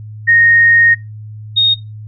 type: tone pair in turn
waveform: sine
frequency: 1858 / 3716 Hz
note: A#6 / A#7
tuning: -6 / -6 cents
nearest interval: octave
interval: 1200 cents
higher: second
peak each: -6 dBFS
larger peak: neither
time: 0.27-0.95 / 1.56-1.75 s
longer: first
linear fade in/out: 20 ms
effects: noise-tail reverb RT60 0.2 s tail -18 dB re dry + added 107 Hz sine -27 dBFS peak until 2.07 s